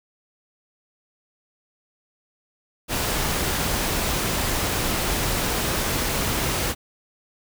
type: noise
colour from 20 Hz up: pink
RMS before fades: -24 dBFS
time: 2.88-6.75 s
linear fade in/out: 50 ms
effects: none